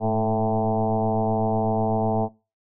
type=tone with frequency modulation; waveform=sine; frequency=440 Hz; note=A4; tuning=in tune; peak=-19 dBFS; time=0-2.29 s; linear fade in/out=50 ms; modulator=111 Hz; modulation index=3.5; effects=noise-tail reverb RT60 0.3 s tail -22 dB re dry